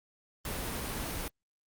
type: noise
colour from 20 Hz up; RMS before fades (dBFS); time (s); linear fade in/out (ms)
pink; -36; 0.45-1.28; 2
effects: Opus 32 kbps